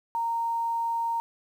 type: tone with quantisation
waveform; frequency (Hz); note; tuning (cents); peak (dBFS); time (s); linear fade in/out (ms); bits
sine; 925; A#5; -14; -25; 0.15-1.2; 0; 9
effects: none